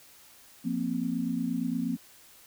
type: chord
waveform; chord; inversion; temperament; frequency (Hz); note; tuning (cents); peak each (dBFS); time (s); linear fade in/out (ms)
sine; F suspended fourth; none; equal; 174.61 / 233.1 / 261.6; F3 / Bb3 / C4; 0 / 0 / 0; -34 / -31 / -31; 0.64-1.97; 20
effects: white hiss -55 dBFS RMS until 2.46 s